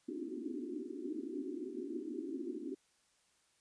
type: band-pass noise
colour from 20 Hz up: white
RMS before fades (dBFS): -42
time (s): 0.08-2.75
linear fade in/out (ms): 10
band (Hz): 240 to 380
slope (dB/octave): 96
effects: white hiss -73 dBFS RMS until 3.6 s + resampled to 22050 Hz